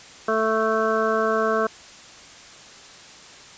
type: harmonic tone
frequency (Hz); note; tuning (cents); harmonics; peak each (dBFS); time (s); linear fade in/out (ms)
220.6; A3; +5; 1 / 2 / 3 / 5 / 6 / 7; -29 / -23 / -25 / -26 / -27 / -29; 0.28-1.67; 5
effects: white hiss -44 dBFS RMS until 3.57 s + resampled to 16000 Hz